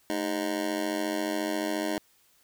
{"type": "tone with amplitude modulation", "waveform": "25% pulse", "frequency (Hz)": 311.1, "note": "D#4", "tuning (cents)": 0, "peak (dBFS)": -20, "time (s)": [0.1, 1.98], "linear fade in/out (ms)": 0, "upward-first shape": "sine", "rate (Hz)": 94.3, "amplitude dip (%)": 95, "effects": ["white hiss -64 dBFS RMS until 2.43 s"]}